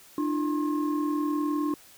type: tone cluster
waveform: sine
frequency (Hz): 297.4 / 337.2 / 1068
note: D4 / E4 / C6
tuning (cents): +22 / +39 / +35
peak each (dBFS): -25 / -31 / -33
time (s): 0.18-1.74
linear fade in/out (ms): 2
effects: tanh soft clip ceiling -18 dBFS + white hiss -53 dBFS RMS until 1.97 s